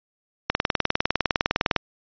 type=click train; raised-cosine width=0.3 ms; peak=-3 dBFS; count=26; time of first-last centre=0.5-1.763 s; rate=19.8 Hz; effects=resampled to 11025 Hz